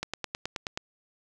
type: click train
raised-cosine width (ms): 0.2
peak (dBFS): -14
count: 8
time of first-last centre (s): 0.03-0.775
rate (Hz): 9.4
effects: none